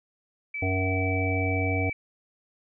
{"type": "tone", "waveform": "sine", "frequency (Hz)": 2306, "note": "D7", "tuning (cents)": -32, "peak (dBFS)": -30, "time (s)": [0.54, 1.93], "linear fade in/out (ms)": 5}
{"type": "harmonic tone", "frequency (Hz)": 93.8, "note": "F#2", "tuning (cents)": 24, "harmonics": [1, 3, 5, 7, 8], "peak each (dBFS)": [-26, -31, -33, -34, -35], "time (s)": [0.62, 1.9], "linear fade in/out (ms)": 5}
{"effects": []}